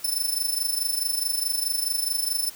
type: tone with amplitude modulation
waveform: 10% pulse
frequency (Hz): 5290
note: E8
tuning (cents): +5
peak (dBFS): -15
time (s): 0.04-2.5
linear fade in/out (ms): 5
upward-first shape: sine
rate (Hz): 24.7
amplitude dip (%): 70
effects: white hiss -45 dBFS RMS until 2.55 s